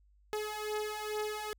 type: beating tone pair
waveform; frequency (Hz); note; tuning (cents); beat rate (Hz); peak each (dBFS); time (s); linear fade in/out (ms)
sawtooth; 423.4 / 425.7; G#4 / G#4; +33 / +43; 2.3; -35 / -33; 0.33-1.53; 0
effects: added 50 Hz sine -62 dBFS peak until 1.58 s